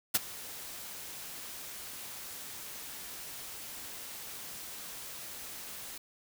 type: noise with ADSR envelope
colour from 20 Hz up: white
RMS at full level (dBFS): -24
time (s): 0.14-5.98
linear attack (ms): 13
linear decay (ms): 26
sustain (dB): -20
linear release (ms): 5
effects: none